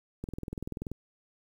click train, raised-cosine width 3 ms, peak -23 dBFS, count 15, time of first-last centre 0.24-0.916 s, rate 20.7 Hz, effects 9-bit

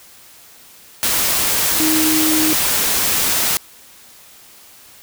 sine tone in noise, 313.4 Hz, D#4, 13 cents sharp, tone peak -16 dBFS, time 1.8-2.53 s, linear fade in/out 0 ms, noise white, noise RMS -17 dBFS, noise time 1.03-3.57 s, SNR -2 dB, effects white hiss -44 dBFS RMS until 5.02 s

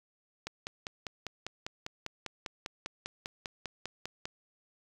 click train, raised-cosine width 0.2 ms, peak -20 dBFS, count 20, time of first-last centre 0.47-4.255 s, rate 5.02 Hz, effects 8-bit

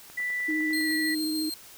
click train, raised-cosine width 0.5 ms, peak -33 dBFS, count 9, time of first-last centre 0.1-0.91 s, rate 9.88 Hz
sine tone with pitch glide, 1975.5 to 1949.4 Hz, B6 to B6, 0 to -23 cents, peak -27 dBFS, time 0.17-1.15 s, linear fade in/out 10 ms, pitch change -23 cents, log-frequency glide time 0.77-0.89 s
sine tone with vibrato, 310.3 Hz, D#4, 5 cents flat, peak -27 dBFS, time 0.48-1.5 s, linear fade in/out 10 ms, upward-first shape triangle, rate 14 Hz, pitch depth 27 cents each way
sawtooth tone with tremolo, 4189 Hz, C8, 1 cent sharp, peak -28 dBFS, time 0.73-1.54 s, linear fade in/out 2 ms, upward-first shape sine, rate 6.4 Hz, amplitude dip 25%
effects white hiss -49 dBFS RMS until 1.77 s

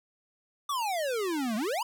square exponential two-way sweep, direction down then up, 1193 to 206.1 to 1028 Hz, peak -29 dBFS, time 0.69-1.83 s, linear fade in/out 5 ms, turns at 1.56 s, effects none

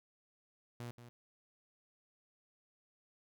sawtooth tone with echo, 119.7 Hz, A#2, 46 cents sharp, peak -39 dBFS, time 0.8-0.91 s, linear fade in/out 0 ms, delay 180 ms, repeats 1, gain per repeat -10 dB, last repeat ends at 1.09 s, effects none

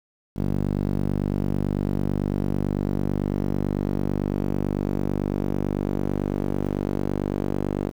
sawtooth tone with band-pass filter sweep, 49 Hz, G1, in tune, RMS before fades -25 dBFS, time 0.35-7.92 s, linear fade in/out 50 ms, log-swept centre 210 to 320 Hz, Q 1.1, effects 8-bit

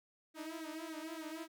sawtooth tone with flanger, 318.9 Hz, D#4, 43 cents sharp, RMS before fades -45 dBFS, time 0.34-1.48 s, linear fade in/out 50 ms, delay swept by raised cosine 0.49 to 5.89 ms, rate 3.5 Hz, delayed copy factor +0.85, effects none

